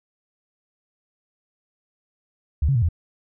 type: tone with pitch steps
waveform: sine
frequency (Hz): 72.8 / 137.3 / 117.5 / 84.7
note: D2 / C#3 / A#2 / E2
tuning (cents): -15 / -16 / +14 / +48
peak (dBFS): -16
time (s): 2.62-2.888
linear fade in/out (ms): 5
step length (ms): 67
effects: none